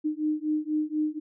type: beating tone pair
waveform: sine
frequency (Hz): 303.9 / 308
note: D#4 / D#4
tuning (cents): -41 / -17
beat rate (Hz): 4.1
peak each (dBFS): -28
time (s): 0.04-1.2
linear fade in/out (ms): 20
effects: none